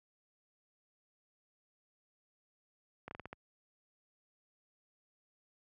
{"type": "slowing click train", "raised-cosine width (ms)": 0.5, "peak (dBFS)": -29, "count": 6, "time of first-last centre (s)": [3.08, 3.33], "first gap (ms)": 31, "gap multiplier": 1.24, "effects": ["high-pass 60 Hz 12 dB/octave"]}